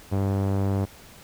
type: tone with low-pass filter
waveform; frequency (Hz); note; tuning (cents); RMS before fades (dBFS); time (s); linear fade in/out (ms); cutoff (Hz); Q
sawtooth; 98; G2; 0; -24; 0.11-0.86; 20; 810; 0.78
effects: pink hiss -48 dBFS RMS until 1.23 s